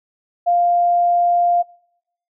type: tone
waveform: sine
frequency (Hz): 699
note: F5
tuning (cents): +1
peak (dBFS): -12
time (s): 0.46-1.63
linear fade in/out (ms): 20
effects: noise-tail reverb RT60 0.8 s tail -25 dB re dry